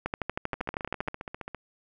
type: two click trains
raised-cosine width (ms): 0.5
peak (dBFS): -21 / -14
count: 16 / 14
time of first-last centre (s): 0.54-1.547 / 0.06-1.084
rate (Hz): 14.9 / 12.7
effects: none